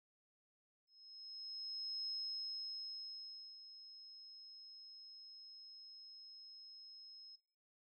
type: tone with ADSR envelope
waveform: sine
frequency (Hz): 5160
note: E8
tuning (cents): -38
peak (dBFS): -40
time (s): 0.87-7.36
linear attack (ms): 1200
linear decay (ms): 1500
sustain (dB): -14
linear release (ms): 9
effects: noise-tail reverb RT60 0.5 s tail -21 dB re dry